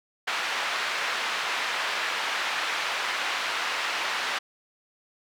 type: band-pass noise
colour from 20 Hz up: pink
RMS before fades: -29 dBFS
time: 0.27-4.39 s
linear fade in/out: 10 ms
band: 1100 to 3300 Hz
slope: 12 dB/octave
effects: none